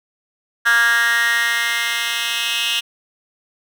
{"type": "tone with high-pass filter sweep", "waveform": "10% pulse", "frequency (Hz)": 233.7, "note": "A#3", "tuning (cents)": 5, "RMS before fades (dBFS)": -18, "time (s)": [0.65, 2.81], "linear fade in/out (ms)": 20, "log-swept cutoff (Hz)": [1600, 2700], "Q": 7.5, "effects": []}